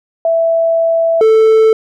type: tone pair in turn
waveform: sine / triangle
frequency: 661 / 441.2 Hz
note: E5 / A4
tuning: +5 / +5 cents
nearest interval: perfect fifth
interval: 700 cents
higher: first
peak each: -9 / -3 dBFS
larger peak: second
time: 0.25-1.21 / 1.21-1.73 s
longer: first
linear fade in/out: 2 ms
effects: none